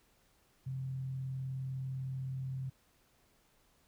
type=tone with frequency modulation; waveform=sine; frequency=132 Hz; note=C3; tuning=16 cents sharp; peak=-36 dBFS; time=0.66-2.7 s; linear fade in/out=10 ms; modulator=39.7 Hz; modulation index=0.22; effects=pink hiss -70 dBFS RMS until 3.87 s